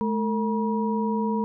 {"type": "tone cluster", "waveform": "sine", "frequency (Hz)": [215, 453.6, 958], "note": ["A3", "A#4", "A#5"], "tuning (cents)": [-40, -47, 47], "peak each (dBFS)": [-24, -29, -29], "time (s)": [0.01, 1.44], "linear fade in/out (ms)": 0, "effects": []}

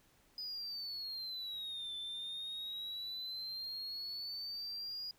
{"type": "exponential two-way sweep", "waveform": "sine", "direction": "down then up", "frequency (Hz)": [5000, 3520, 4891], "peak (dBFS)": -38, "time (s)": [0.38, 5.11], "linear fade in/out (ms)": 2, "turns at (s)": 1.95, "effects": ["tanh soft clip ceiling -39 dBFS", "pink hiss -69 dBFS RMS until 5.18 s"]}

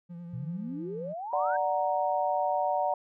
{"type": "tone with vibrato", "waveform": "triangle", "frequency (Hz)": 172.1, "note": "F3", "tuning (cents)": -25, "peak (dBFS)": -37, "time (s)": [0.09, 1.14], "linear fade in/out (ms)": 20, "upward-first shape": "sine", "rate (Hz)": 10, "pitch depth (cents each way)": 33}
{"type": "exponential sweep", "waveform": "sine", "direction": "up", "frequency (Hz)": [114.5, 1628], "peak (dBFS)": -34, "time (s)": [0.33, 1.57], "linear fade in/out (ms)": 10}
{"type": "chord", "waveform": "sine", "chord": "D augmented", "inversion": "none", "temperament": "equal", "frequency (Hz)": [587.3, 740, 932.3], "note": ["D5", "F#5", "A#5"], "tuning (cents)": [0, 0, 0], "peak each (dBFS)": [-30, -28, -31], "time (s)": [1.33, 2.94], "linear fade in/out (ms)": 2}
{"effects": []}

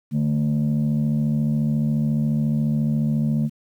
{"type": "tone pair together", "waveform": "sine", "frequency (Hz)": [148.65, 222.9], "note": ["D3", "A3"], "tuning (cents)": [21, 23], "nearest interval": "perfect fifth", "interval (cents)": 702, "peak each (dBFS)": -19, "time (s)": [0.11, 3.5], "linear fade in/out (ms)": 50, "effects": ["tanh soft clip ceiling -15 dBFS", "9-bit"]}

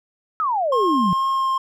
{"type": "exponential sweep", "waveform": "sine", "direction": "down", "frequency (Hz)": [1325, 169.8], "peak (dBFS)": -18, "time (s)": [0.4, 1.13], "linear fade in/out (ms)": 0}
{"type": "tone with vibrato", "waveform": "triangle", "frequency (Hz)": 1067, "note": "C6", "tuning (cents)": 34, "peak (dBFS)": -16, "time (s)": [0.72, 1.58], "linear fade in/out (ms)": 5, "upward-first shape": "triangle", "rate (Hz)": 2.2, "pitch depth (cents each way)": 12}
{"effects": []}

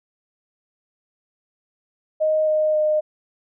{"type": "tone with pitch steps", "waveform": "sine", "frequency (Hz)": [622.3, 617.3, 612.3], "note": ["D#5", "D#5", "D#5"], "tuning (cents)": [0, -14, -28], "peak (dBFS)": -16, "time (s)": [2.2, 3.01], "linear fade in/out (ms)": 20, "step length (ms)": 270, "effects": []}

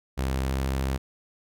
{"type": "tone with pitch glide", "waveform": "sawtooth", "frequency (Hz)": [66, 66.69], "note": ["C2", "C2"], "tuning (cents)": [16, 34], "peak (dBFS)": -21, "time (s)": [0.17, 0.98], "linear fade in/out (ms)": 20, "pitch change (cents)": 18, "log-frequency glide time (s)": [0.44, 0.53], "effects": []}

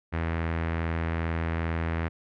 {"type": "tone with low-pass filter", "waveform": "sawtooth", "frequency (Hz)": 82.41, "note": "E2", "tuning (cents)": 0, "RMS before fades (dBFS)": -29, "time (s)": [0.12, 2.09], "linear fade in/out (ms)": 20, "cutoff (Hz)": 2000, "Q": 2.1, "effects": []}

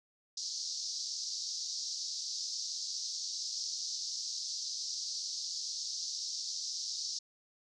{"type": "band-pass noise", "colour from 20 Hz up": "white", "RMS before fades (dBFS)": -39, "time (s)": [0.37, 7.19], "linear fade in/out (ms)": 5, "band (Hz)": [4400, 6000], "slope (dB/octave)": 48, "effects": []}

